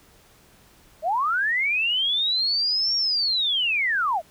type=linear two-way sweep; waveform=sine; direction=up then down; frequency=587.3 to 5588 to 587.3 Hz; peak=-20 dBFS; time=1.02-4.22 s; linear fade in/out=50 ms; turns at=2.96 s; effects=pink hiss -55 dBFS RMS until 4.3 s